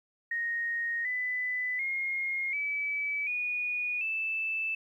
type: tone with pitch steps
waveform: sine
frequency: 1864.7 / 1998.5 / 2142 / 2296 / 2460 / 2637 Hz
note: A#6 / B6 / C7 / D7 / D#7 / E7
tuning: 0 / +20 / +40 / -40 / -20 / 0 cents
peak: -29 dBFS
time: 0.31-4.75 s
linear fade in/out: 5 ms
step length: 740 ms
effects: 11-bit